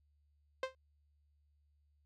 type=tone with exponential decay; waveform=sawtooth; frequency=523 Hz; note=C5; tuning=1 cent flat; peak=-28 dBFS; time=0.63-0.75 s; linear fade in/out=2 ms; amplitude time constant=26 ms; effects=added 73 Hz sine -70 dBFS peak until 2.05 s + low-pass 4000 Hz 12 dB/octave